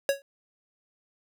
square tone with exponential decay, 554.4 Hz, C#5, in tune, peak -19 dBFS, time 0.09-0.22 s, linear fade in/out 1 ms, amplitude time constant 28 ms, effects none

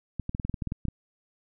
clicks, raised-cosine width 5 ms, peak -18 dBFS, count 12, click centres 0.197 / 0.294 / 0.349 / 0.398 / 0.45 / 0.496 / 0.542 / 0.622 / 0.673 / 0.721 / 0.853 / 0.884 s, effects none

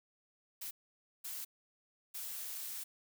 blue noise bursts at uneven times, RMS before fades -43 dBFS, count 3, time 0.61-0.71 / 1.24-1.45 / 2.14-2.84 s, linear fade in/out 10 ms, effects none

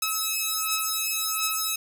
5% pulse beating tone pair, 1291 / 1292.4 Hz, E6 / E6, -37 / -35 cents, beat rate 1.4 Hz, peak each -16 dBFS, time 0.02-1.76 s, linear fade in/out 5 ms, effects none

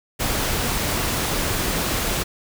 pink noise, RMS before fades -23 dBFS, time 0.19-2.24 s, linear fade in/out 20 ms, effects none

